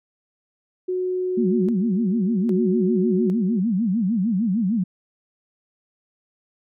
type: tone with tremolo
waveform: sine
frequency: 366.9 Hz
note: F#4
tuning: 15 cents flat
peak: -21 dBFS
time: 0.88-3.6 s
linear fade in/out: 10 ms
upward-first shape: square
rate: 0.62 Hz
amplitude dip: 70%
type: tone with vibrato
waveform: sine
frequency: 207.7 Hz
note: G#3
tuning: in tune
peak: -18 dBFS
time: 1.37-4.84 s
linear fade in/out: 10 ms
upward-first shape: sine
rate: 6.6 Hz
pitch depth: 250 cents each way
effects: none